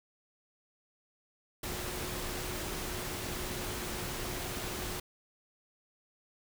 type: tone in noise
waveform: sine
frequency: 361.8 Hz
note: F#4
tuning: 39 cents flat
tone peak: -45 dBFS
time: 1.63-5 s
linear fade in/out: 5 ms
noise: pink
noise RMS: -38 dBFS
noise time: 1.63-5 s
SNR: -10 dB
effects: none